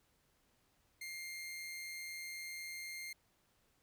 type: tone with amplitude modulation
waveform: sawtooth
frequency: 2114 Hz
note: C7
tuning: 17 cents sharp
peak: -39 dBFS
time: 1.01-3.13 s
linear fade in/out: 5 ms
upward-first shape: sine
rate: 162 Hz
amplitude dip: 30%
effects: pink hiss -75 dBFS RMS until 3.82 s